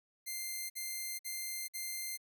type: tone bursts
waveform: 5% pulse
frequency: 2093 Hz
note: C7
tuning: in tune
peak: -28 dBFS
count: 4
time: 0.26-2.176 s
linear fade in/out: 20 ms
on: 440 ms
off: 52 ms
effects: none